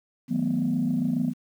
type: chord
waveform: sine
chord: B dominant seventh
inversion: first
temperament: equal with one note detuned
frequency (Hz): 159.11 / 185 / 220 / 246.9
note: D#3 / F#3 / A3 / B3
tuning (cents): +39 / 0 / 0 / 0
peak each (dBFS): -29 / -29 / -29 / -24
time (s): 0.28-1.34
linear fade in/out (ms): 50
effects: tanh soft clip ceiling -16 dBFS + 9-bit